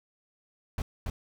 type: noise with echo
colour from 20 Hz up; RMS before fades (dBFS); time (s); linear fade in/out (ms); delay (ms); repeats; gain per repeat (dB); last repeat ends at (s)
brown; -30; 0.78-0.82; 2; 280; 1; -2; 1.1
effects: none